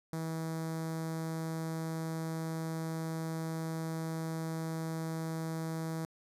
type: tone with notch filter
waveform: sawtooth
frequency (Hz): 161.8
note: E3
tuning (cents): -32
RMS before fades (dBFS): -37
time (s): 0.13-6.05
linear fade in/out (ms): 0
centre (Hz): 2800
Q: 0.9
effects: resampled to 32000 Hz